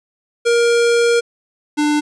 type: tone pair in turn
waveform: square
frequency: 470.8 / 297.6 Hz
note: A#4 / D4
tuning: +17 / +23 cents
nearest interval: minor sixth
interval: 794 cents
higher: first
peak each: -12 / -14 dBFS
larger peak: first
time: 0.45-1.21 / 1.77-2.01 s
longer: first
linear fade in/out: 20 ms
effects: resampled to 22050 Hz